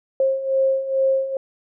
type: beating tone pair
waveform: sine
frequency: 533 / 535.3 Hz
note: C5 / C5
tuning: +32 / +39 cents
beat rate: 2.3 Hz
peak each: -23 / -18 dBFS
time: 0.2-1.37 s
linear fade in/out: 2 ms
effects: none